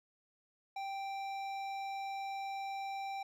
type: tone with hard clipping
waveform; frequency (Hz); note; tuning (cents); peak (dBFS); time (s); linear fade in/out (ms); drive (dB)
sine; 784; G5; 0; -40; 0.76-3.23; 5; 12
effects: none